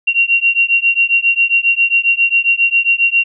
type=beating tone pair; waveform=sine; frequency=2750 / 2757.4 Hz; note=F7 / F7; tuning=-27 / -23 cents; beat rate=7.4 Hz; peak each=-13 dBFS; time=0.07-3.24 s; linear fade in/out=10 ms; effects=none